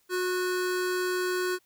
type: tone pair together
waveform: square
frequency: 363.8 / 1478 Hz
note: F#4 / F#6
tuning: -29 / -2 cents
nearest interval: 2 octaves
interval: 2427 cents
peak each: -28 / -34 dBFS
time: 0.09-1.59 s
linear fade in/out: 50 ms
effects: white hiss -68 dBFS RMS until 1.65 s